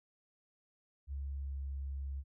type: tone with pitch glide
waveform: sine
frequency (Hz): 69.3 to 68.58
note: C#2 to C#2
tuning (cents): 0 to -18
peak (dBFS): -37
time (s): 1.07-2.24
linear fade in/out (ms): 50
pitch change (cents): -18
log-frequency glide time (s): 1.38-1.53
effects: none